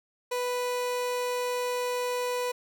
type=tone; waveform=30% pulse; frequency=493.9 Hz; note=B4; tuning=in tune; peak=-25 dBFS; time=0.31-2.52 s; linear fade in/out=10 ms; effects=none